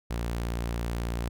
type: tone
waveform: sawtooth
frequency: 58.27 Hz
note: A#1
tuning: in tune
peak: -25 dBFS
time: 0.1-1.29 s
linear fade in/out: 10 ms
effects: none